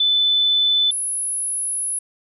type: tone pair in turn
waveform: sine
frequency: 3508 / 10552 Hz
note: A7 / E9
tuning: -6 / +1 cents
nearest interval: octave + perfect fifth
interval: 1907 cents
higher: second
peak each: -14 / -21 dBFS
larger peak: first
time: 0-0.91 / 0.91-1.99 s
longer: second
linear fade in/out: 5 ms
effects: none